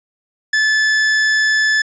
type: tone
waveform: 45% pulse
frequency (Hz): 1736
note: A6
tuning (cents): -24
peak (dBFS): -12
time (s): 0.53-1.82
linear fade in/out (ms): 5
effects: resampled to 16000 Hz + 8-bit